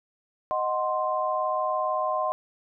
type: chord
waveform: sine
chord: C diminished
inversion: first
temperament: equal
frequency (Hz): 622.3 / 740 / 1046.5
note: Eb5 / Gb5 / C6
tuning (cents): 0 / 0 / 0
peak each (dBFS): -28 / -30 / -27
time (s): 0.51-2.32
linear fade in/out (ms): 0
effects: none